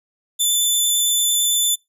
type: tone with vibrato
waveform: 15% pulse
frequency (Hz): 3520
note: A7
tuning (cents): 0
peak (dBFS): -9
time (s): 0.39-1.76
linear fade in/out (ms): 20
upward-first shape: sine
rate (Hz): 8.9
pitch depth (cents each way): 9
effects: noise-tail reverb RT60 0.2 s tail -26 dB re dry